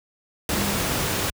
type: tone in noise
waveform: sine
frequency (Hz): 201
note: G3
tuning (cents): +44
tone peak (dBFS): -28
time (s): 0.56-0.78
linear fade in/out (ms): 2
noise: pink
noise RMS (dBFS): -24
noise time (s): 0.49-1.3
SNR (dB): -7
effects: high-pass 60 Hz 12 dB/octave